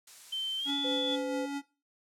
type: noise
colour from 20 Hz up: blue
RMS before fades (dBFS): -47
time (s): 0.07-0.71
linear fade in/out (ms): 5
type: tone with pitch glide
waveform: sine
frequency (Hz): 3100 to 3440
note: G7 to A7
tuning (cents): -20 to -40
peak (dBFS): -31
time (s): 0.32-1.16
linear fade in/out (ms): 10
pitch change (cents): +180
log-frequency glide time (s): 0.58-0.73
type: tone with tremolo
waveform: square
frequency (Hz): 282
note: C#4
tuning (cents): +30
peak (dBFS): -32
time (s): 0.65-1.62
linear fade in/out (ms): 50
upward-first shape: sine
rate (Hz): 4.5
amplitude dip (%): 35
type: tone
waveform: sine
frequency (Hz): 509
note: C5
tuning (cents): -48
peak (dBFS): -34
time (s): 0.84-1.46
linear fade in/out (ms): 10
effects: noise-tail reverb RT60 0.3 s tail -17 dB re dry + low-pass 9000 Hz 12 dB/octave